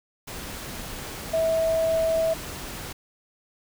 sine tone in noise, 650 Hz, E5, 24 cents flat, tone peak -20 dBFS, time 1.33-2.34 s, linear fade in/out 10 ms, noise pink, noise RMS -36 dBFS, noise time 0.27-2.93 s, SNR +13 dB, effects none

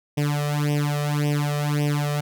sawtooth tone with flanger, 146.83 Hz, D3, in tune, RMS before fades -23 dBFS, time 0.17-2.21 s, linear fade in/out 10 ms, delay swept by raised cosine 0.35 to 1.65 ms, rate 1.8 Hz, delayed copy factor +1, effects none

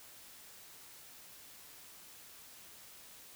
silence, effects white hiss -55 dBFS RMS until 3.35 s

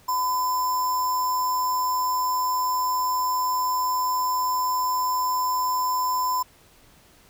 sine tone with sample-and-hold, 1005 Hz, B5, 30 cents sharp, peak -21 dBFS, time 0.08-6.43 s, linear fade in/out 10 ms, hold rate 6300 Hz, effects pink hiss -55 dBFS RMS until 7.29 s

